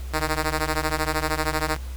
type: ring-modulated tone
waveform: 5% pulse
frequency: 155.56 Hz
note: D#3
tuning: in tune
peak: -9 dBFS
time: 0.13-1.77 s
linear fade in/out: 5 ms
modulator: 162 Hz
effects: added 64 Hz sine -30 dBFS peak until 1.96 s + pink hiss -46 dBFS RMS until 1.96 s